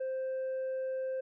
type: tone with tanh clipping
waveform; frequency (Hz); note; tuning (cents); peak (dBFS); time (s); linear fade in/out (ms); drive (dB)
triangle; 523.3; C5; 0; -33; 0-1.21; 10; 7
effects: none